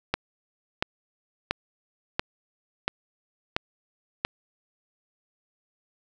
click train, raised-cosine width 0.3 ms, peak -7 dBFS, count 7, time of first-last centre 0.14-4.25 s, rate 1.46 Hz, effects none

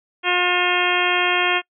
harmonic tone with a mistuned harmonic, 357.7 Hz, F4, 41 cents sharp, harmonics 1 / 2 / 3 / 4 / 5 / 6 / 7 / 8 / 9, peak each -25 / -25 / -25 / -25 / -25 / -25 / -25 / -25 / -25 dBFS, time 0.23-1.62 s, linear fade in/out 50 ms, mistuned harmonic 8, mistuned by -60 cents, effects noise-tail reverb RT60 0.1 s tail -26 dB re dry

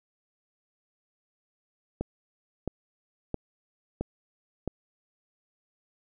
click train, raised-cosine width 2 ms, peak -16 dBFS, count 5, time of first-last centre 2.01-4.677 s, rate 1.5 Hz, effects none

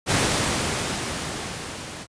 pink noise with level ramp, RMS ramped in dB -19 to -36 dBFS, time 0.06-2.07 s, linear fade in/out 50 ms, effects high-pass 80 Hz 12 dB/octave + resampled to 22050 Hz

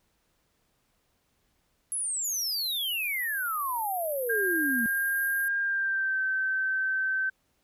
sine exponential sweep, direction down, 10970 to 221.2 Hz, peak -28 dBFS, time 1.92-4.86 s, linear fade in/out 0 ms
pink band-pass noise, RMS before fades -39 dBFS, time 2.24-5.48 s, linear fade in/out 0 ms, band 11000 to 13000 Hz, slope 96 dB/octave
sine tone with pitch glide, 1609 to 1543.5 Hz, G6 to G6, +45 to -27 cents, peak -25 dBFS, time 4.29-7.3 s, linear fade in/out 10 ms, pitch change -72 cents, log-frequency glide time 5.58-6.21 s
effects pink hiss -72 dBFS RMS until 7.63 s

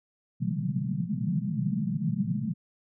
white band-pass noise, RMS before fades -29 dBFS, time 0.4-2.54 s, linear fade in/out 20 ms, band 120 to 220 Hz, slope 96 dB/octave, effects none

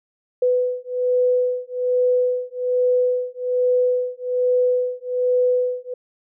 sine beating tone pair, 498 / 499.2 Hz, B4 / B4, +14 / +19 cents, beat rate 1.2 Hz, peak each -20 dBFS, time 0.42-5.94 s, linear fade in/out 5 ms, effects none

